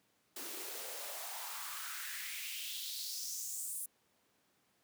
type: noise with high-pass filter sweep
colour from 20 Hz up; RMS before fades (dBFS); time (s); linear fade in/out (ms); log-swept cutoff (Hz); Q
white; -43; 0.36-3.86; 5; 290 to 10000; 3.4
effects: pink hiss -74 dBFS RMS until 4.83 s + high-pass 150 Hz 12 dB/octave